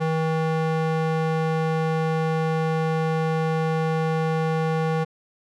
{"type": "tone with band-pass filter", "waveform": "square", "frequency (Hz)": 160, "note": "D#3", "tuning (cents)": 49, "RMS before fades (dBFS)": -23, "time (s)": [0, 5.05], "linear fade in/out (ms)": 20, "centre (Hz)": 610, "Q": 0.55, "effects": []}